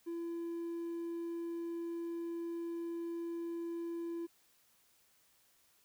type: tone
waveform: triangle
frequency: 337.7 Hz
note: E4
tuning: 42 cents sharp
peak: -35 dBFS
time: 0.06-4.27 s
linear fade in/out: 20 ms
effects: tanh soft clip ceiling -31 dBFS + white hiss -70 dBFS RMS until 5.84 s